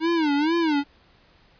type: tone with vibrato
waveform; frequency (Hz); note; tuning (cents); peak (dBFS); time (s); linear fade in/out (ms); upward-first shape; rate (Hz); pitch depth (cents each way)
square; 311.1; D#4; 0; -20; 0-0.84; 50; sine; 2.2; 160
effects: pink hiss -57 dBFS RMS until 1.59 s + resampled to 11025 Hz